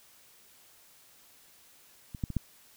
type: clicks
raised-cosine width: 5 ms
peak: -27 / -18 / -24 / -15 dBFS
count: 4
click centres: 2.148 / 2.238 / 2.303 / 2.367 s
effects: white hiss -59 dBFS RMS until 2.76 s